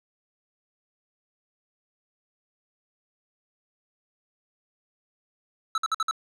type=tone bursts; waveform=square; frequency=1311 Hz; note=E6; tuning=10 cents flat; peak=-23 dBFS; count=5; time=5.75-6.111 s; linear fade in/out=2 ms; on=29 ms; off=54 ms; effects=low-pass 6000 Hz 12 dB/octave